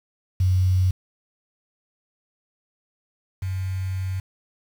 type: tone pair in turn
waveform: sine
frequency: 92.5 / 94.12 Hz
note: F#2 / F#2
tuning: 0 / +30 cents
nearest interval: unison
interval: 30 cents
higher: second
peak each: -16 / -24 dBFS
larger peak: first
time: 0.4-0.91 / 3.42-4.2 s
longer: second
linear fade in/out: 5 ms
effects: 7-bit